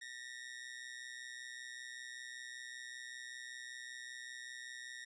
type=ring-modulated tone; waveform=sawtooth; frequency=1860 Hz; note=A#6; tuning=4 cents flat; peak=-40 dBFS; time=0.01-5.05 s; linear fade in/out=10 ms; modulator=62.6 Hz; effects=resampled to 22050 Hz